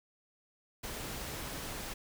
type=noise; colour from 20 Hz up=pink; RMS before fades=-41 dBFS; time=0.83-1.94 s; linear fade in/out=10 ms; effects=none